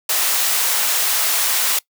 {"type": "high-pass noise", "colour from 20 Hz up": "white", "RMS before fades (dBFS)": -18, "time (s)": [0.09, 1.79], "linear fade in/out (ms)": 5, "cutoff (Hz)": 620, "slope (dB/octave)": 12, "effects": ["noise-tail reverb RT60 0.1 s tail -22 dB re dry"]}